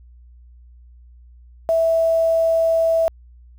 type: tone with quantisation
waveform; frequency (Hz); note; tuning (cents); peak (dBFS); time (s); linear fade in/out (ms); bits
sine; 656; E5; -9; -14; 1.69-3.08; 0; 7
effects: added 60 Hz sine -43 dBFS peak until 3.58 s